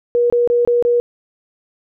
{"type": "tone bursts", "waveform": "sine", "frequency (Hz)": 479.8, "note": "A#4", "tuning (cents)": 50, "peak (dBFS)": -11, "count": 5, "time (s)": [0.15, 1], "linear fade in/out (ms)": 0, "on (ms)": 150, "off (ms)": 25, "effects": []}